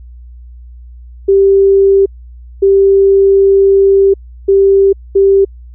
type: tone bursts at uneven times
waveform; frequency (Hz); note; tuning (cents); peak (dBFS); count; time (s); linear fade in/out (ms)
sine; 392; G4; 0; -4; 4; 1.28-2.06 / 2.62-4.14 / 4.48-4.93 / 5.15-5.45; 10
effects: added 60 Hz sine -30 dBFS peak until 5.74 s